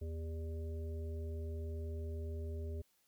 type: harmonic tone with a mistuned harmonic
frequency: 80.3 Hz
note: E2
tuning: 45 cents flat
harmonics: 1 / 3 / 5 / 7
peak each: -39 / -53 / -49 / -56 dBFS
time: 0.01-2.82 s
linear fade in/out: 10 ms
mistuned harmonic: 7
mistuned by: +82 cents
effects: white hiss -75 dBFS RMS until 3.07 s